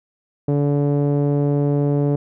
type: tone with low-pass filter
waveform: sawtooth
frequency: 143.9 Hz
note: D3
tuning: 35 cents flat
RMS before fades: -18 dBFS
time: 0.48-2.16 s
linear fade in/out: 5 ms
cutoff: 480 Hz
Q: 1.6
effects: none